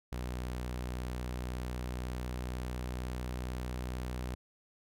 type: tone with pitch glide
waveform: sawtooth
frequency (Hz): 61.74 to 62.28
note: B1 to B1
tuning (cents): 0 to +15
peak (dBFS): -32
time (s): 0.12-4.35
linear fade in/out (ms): 5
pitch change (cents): +15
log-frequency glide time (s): 0.45-4.2
effects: none